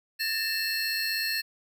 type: tone cluster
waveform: square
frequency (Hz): 1718 / 1814 / 2652 / 4265 / 4458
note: A6 / A#6 / E7 / C8 / C#8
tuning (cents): -42 / -48 / +10 / +32 / +9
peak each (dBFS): -39 / -33 / -35 / -31 / -40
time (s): 0.19-1.42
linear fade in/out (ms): 20
effects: none